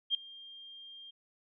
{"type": "tone with ADSR envelope", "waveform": "sine", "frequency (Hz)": 3200, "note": "G7", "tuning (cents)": 35, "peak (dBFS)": -24, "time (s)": [0.1, 1.11], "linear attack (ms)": 46, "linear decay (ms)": 5, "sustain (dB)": -23, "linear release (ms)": 11, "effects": []}